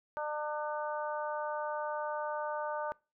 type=harmonic tone; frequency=300 Hz; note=D4; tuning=37 cents sharp; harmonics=2 / 3 / 4 / 5; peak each=-37 / -37 / -42 / -43 dBFS; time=0.17-2.92 s; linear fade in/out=0 ms; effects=noise-tail reverb RT60 0.3 s tail -23 dB re dry